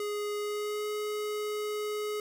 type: tone with pitch glide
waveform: square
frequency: 415.3 to 421.1 Hz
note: G#4 to G#4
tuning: 0 to +24 cents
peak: -32 dBFS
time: 0-2.2 s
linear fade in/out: 2 ms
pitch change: +24 cents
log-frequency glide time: 0.38-0.87 s
effects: none